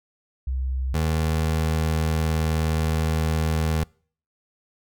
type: tone pair in turn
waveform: sine / 25% pulse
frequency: 64.9 / 79.32 Hz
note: C2 / D#2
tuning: -13 / +34 cents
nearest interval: minor third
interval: 347 cents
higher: second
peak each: -23 / -17 dBFS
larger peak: second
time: 0.47-0.94 / 0.94-3.84 s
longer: second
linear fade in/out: 5 ms
effects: noise-tail reverb RT60 0.5 s tail -26 dB re dry